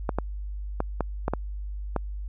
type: clicks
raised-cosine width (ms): 1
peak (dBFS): -11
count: 7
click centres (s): 0.092 / 0.186 / 0.804 / 1.007 / 1.281 / 1.336 / 1.963
effects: added 50 Hz sine -31 dBFS peak until 2.28 s